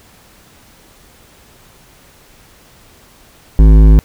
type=tone with hard clipping; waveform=sine; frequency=52.9 Hz; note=G#1; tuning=33 cents sharp; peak=-4 dBFS; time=3.59-3.99 s; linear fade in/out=0 ms; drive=12 dB; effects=pink hiss -45 dBFS RMS until 4.04 s